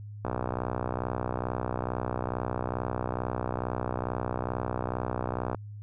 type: click train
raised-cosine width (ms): 1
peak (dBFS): -16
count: 331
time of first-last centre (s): 0.25-5.547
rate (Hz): 62.3
effects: added 104 Hz sine -39 dBFS peak until 5.82 s